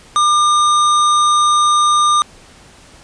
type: tone with sample-and-hold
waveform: sine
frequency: 1200 Hz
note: D6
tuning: 37 cents sharp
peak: -9 dBFS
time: 0.16-2.22 s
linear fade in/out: 0 ms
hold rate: 4900 Hz
effects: pink hiss -43 dBFS RMS until 3.03 s + resampled to 22050 Hz